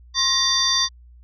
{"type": "tone cluster", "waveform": "sine", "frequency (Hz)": [1068, 1881, 3577, 4680, 5820], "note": ["C6", "A#6", "A7", "D8", "F#8"], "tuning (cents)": [35, 15, 28, -7, -29], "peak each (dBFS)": [-27, -28, -21, -20, -25], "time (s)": [0.14, 0.89], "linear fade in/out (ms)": 50, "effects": ["tanh soft clip ceiling -6 dBFS", "added 60 Hz sine -44 dBFS peak until 1.23 s"]}